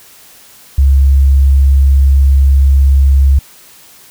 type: tone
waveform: sine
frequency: 68.3 Hz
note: C#2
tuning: 25 cents flat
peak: -4 dBFS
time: 0.78-3.39 s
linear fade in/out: 5 ms
effects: white hiss -40 dBFS RMS until 4.1 s